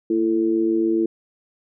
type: tone with amplitude modulation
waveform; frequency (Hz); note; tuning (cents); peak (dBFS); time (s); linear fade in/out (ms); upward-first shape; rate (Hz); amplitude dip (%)
sine; 335.2; E4; +29; -13; 0.1-1.06; 5; sine; 107; 80
effects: none